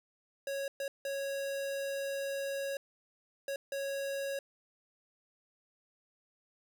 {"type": "tone bursts at uneven times", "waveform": "square", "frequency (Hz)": 552, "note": "C#5", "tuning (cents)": -7, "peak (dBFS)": -35, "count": 5, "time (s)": [[0.47, 0.68], [0.8, 0.88], [1.05, 2.77], [3.48, 3.56], [3.72, 4.39]], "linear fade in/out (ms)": 2, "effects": []}